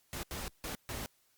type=noise bursts at uneven times; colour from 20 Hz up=pink; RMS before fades=-40 dBFS; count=4; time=0.13-0.23 / 0.31-0.48 / 0.64-0.75 / 0.89-1.06 s; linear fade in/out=0 ms; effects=white hiss -71 dBFS RMS until 1.37 s + Opus 48 kbps